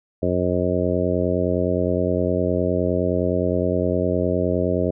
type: harmonic tone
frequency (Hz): 89.7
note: F2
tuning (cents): +47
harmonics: 1 / 2 / 3 / 4 / 5 / 6 / 7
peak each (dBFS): -26 / -26 / -26 / -26 / -26 / -26 / -26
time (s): 0.22-4.91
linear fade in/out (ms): 10
effects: none

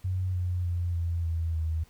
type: tone with pitch steps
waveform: sine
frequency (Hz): 92.5 / 89.87 / 87.31 / 84.82 / 82.41 / 80.06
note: F#2 / F#2 / F2 / E2 / E2 / D#2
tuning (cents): 0 / -50 / 0 / +50 / 0 / +50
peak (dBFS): -26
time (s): 0.04-1.84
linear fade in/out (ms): 10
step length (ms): 300
effects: pink hiss -61 dBFS RMS until 1.89 s

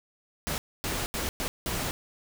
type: noise bursts at uneven times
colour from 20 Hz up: pink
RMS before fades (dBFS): -31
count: 5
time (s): 0.47-0.58 / 0.84-1.06 / 1.14-1.29 / 1.4-1.48 / 1.66-1.91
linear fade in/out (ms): 0
effects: none

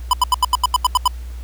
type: tone bursts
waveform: square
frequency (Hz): 1000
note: B5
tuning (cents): +21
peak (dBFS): -11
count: 10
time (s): 0.11-1.078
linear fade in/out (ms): 2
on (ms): 23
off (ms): 82
effects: added 60 Hz sine -27 dBFS peak until 1.43 s + pink hiss -47 dBFS RMS until 1.43 s

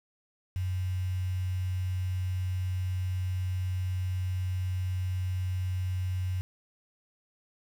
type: tone with quantisation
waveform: sine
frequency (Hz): 92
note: F#2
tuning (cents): -9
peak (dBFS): -28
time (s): 0.56-6.41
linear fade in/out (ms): 0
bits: 8
effects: none

